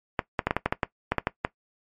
clicks, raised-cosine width 0.5 ms, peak -7 dBFS, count 12, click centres 0.192 / 0.392 / 0.47 / 0.509 / 0.566 / 0.66 / 0.725 / 0.832 / 1.12 / 1.183 / 1.271 / 1.449 s, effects noise-tail reverb RT60 0.1 s tail -18 dB re dry + MP3 64 kbps

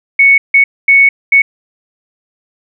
sine tone bursts at uneven times, 2217 Hz, C#7, in tune, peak -3 dBFS, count 4, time 0.19-0.38 / 0.54-0.64 / 0.88-1.09 / 1.32-1.42 s, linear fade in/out 5 ms, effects none

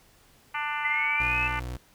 harmonic tone, 296.3 Hz, D4, 15 cents sharp, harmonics 3 / 4 / 5 / 6 / 7 / 8 / 9 / 10, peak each -33 / -35 / -35 / -39 / -35 / -37 / -42 / -44 dBFS, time 0.54-1.6 s, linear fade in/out 10 ms
sine linear sweep, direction up, 2027 to 2637 Hz, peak -25 dBFS, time 0.84-1.48 s, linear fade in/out 10 ms
30% pulse tone, 61.74 Hz, B1, in tune, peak -30 dBFS, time 1.2-1.77 s, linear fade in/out 5 ms
effects pink hiss -59 dBFS RMS until 1.94 s

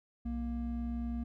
triangle tone pair together, 62 / 234.7 Hz, B1 / A#3, +7 / +12 cents, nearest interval octave + major seventh, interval 2305 cents, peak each -35 / -34 dBFS, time 0.25-1.24 s, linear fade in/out 10 ms, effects none

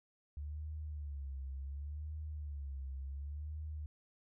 sine tone with vibrato, 71.8 Hz, D2, 39 cents flat, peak -40 dBFS, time 0.37-3.86 s, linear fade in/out 0 ms, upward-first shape sine, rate 0.69 Hz, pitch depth 120 cents each way, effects none

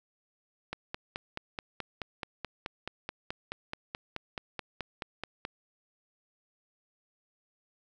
click train, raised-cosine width 0.3 ms, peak -19 dBFS, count 23, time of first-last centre 0.73-5.451 s, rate 4.66 Hz, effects none

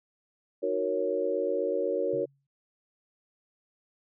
sine chord, D# minor seventh, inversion none, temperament equal, 311.1 / 370 / 466.2 / 554.4 Hz, D#4 / F#4 / A#4 / C#5, 0 / 0 / 0 / 0 cents, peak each -36 / -32 / -30 / -30 dBFS, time 0.62-2.26 s, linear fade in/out 20 ms
sine tone with exponential decay, 138.59 Hz, C#3, in tune, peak -39 dBFS, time 2.13-2.47 s, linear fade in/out 5 ms, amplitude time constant 72 ms
effects none

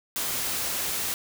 white noise, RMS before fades -29 dBFS, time 0.16-1.14 s, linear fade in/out 0 ms, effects none

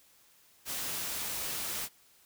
white noise, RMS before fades -36 dBFS, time 0.65-1.89 s, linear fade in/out 50 ms, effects white hiss -63 dBFS RMS until 2.25 s

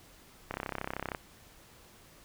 click train, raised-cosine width 0.5 ms, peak -19 dBFS, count 22, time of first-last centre 0.51-1.148 s, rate 32.9 Hz, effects pink hiss -57 dBFS RMS until 2.24 s

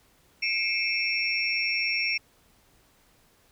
sine tone cluster, 2163 / 2353 / 2613 / 5510 Hz, C#7 / D7 / E7 / F8, -43 / +3 / -16 / -24 cents, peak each -30 dBFS, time 0.42-2.18 s, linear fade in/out 10 ms, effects pink hiss -62 dBFS RMS until 3.51 s

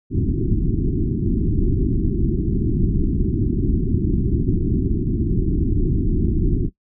pink low-pass noise, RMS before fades -19 dBFS, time 0.1-6.7 s, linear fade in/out 50 ms, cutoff 380 Hz, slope 96 dB/octave, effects noise-tail reverb RT60 0.1 s tail -18 dB re dry

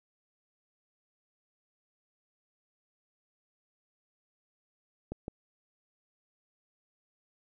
clicks, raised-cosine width 2 ms, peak -23 dBFS, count 2, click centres 5.12 / 5.281 s, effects none

